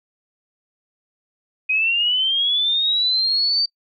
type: linear sweep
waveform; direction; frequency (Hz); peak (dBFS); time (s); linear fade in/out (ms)
sine; up; 2500 to 4630; -16; 1.69-3.66; 10
effects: noise-tail reverb RT60 0.1 s tail -23 dB re dry